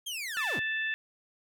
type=linear sweep; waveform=sawtooth; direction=down; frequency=3278 to 49.06 Hz; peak=-31 dBFS; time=0.06-0.6 s; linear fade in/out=10 ms
type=harmonic tone; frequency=880 Hz; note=A5; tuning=in tune; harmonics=2 / 3 / 4; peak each=-30 / -36 / -41 dBFS; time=0.37-0.94 s; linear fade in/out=0 ms
effects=none